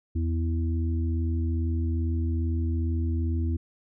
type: harmonic tone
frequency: 82.41 Hz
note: E2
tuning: in tune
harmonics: 1 / 3 / 4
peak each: -24 / -34 / -36 dBFS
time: 0.15-3.57 s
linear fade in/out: 10 ms
effects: none